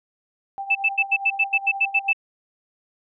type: tone with tremolo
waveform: sine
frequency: 788 Hz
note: G5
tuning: 9 cents sharp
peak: -25 dBFS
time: 0.58-2.12 s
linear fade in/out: 0 ms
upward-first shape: triangle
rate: 9.5 Hz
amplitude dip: 75%
type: tone bursts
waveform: sine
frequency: 2637 Hz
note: E7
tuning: in tune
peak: -15 dBFS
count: 11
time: 0.7-2.132 s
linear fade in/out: 10 ms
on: 52 ms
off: 86 ms
effects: none